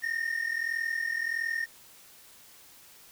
triangle tone pair together, 1823.2 / 1864.7 Hz, A#6 / A#6, -39 / 0 cents, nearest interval unison, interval 39 cents, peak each -29 / -31 dBFS, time 0.02-1.66 s, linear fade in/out 20 ms, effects white hiss -54 dBFS RMS until 3.11 s

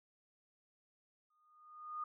sine tone with exponential growth, 1227 Hz, D#6, 25 cents flat, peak -37 dBFS, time 1.3-2.04 s, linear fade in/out 5 ms, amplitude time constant 160 ms, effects none

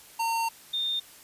square / sine tone pair in turn, 913 / 3635 Hz, A#5 / A#7, -36 / -44 cents, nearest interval 2 octaves, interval 2392 cents, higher second, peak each -26 / -26 dBFS, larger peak neither, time 0.19-0.49 / 0.73-1 s, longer first, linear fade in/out 10 ms, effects white hiss -51 dBFS RMS until 1.23 s + resampled to 32000 Hz

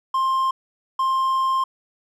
triangle tone pair in turn, 1056 / 1056 Hz, C6 / C6, +16 / +16 cents, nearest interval unison, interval 0 cents, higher neither, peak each -16 dBFS, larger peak neither, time 0.14-0.51 / 0.99-1.64 s, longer second, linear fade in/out 5 ms, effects none

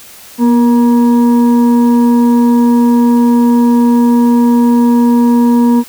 sine tone with frequency modulation, 239.9 Hz, A#3, 50 cents sharp, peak -5 dBFS, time 0.38-5.84 s, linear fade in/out 50 ms, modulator 711 Hz, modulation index 0.44, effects white hiss -35 dBFS RMS until 5.88 s

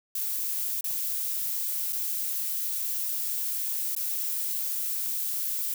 violet noise with dropouts, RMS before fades -30 dBFS, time 0.15-5.74 s, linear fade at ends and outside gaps 2 ms, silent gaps 0.809-0.842 / 1.925-1.929 / 3.951-3.964 s, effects none

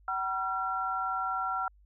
sine tone cluster, 760 / 964 / 1364 Hz, F#5 / B5 / F6, +46 / -42 / -41 cents, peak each -34 / -38 / -31 dBFS, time 0.08-1.68 s, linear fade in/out 2 ms, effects added 50 Hz sine -57 dBFS peak until 1.85 s

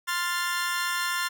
sawtooth chord, F major, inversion second, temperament equal, 1046.5 / 1396.9 / 1760 Hz, C6 / F6 / A6, 0 / 0 / 0 cents, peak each -27 dBFS, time 0.07-1.29 s, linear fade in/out 20 ms, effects none

